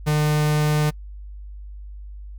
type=tone; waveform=45% pulse; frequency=150.8 Hz; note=D3; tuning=46 cents sharp; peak=-17 dBFS; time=0.06-0.91 s; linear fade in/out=20 ms; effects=noise-tail reverb RT60 0.1 s tail -25 dB re dry + added 50 Hz sine -34 dBFS peak until 2.38 s